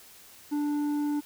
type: tone with tanh clipping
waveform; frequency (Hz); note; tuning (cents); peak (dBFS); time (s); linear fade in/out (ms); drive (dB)
sine; 293.7; D4; 0; -27; 0.51-1.21; 20; 7
effects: white hiss -52 dBFS RMS until 1.25 s

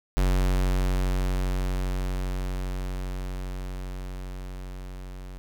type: tone with level ramp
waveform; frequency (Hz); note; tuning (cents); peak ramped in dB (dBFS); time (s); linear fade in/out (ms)
square; 46.25; F#1; 0; -20 to -38; 0.17-5.38; 0
effects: none

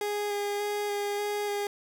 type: tone with vibrato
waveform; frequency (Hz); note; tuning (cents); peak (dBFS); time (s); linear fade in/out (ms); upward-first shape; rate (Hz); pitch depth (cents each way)
30% pulse; 410.8; G#4; -19; -26; 0.01-1.67; 2; square; 1.7; 11
effects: none

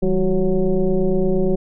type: tone with frequency modulation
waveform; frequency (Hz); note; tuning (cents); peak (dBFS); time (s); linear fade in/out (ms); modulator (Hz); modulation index
sine; 194.3; G3; -15; -14; 0.02-1.56; 10; 180; 1.6
effects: none

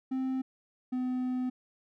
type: tone pair in turn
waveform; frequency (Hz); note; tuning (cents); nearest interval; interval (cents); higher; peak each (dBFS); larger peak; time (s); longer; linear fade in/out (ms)
triangle; 261.5 / 253.2; C4 / B3; -1 / +43; minor second; 56; first; -27; neither; 0.11-0.42 / 0.92-1.5; second; 10
effects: none

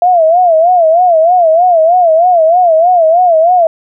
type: tone with vibrato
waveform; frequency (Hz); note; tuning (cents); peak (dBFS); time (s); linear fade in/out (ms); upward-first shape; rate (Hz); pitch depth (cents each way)
sine; 681; F5; -44; -4; 0.02-3.67; 2; sine; 3.2; 130
effects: none

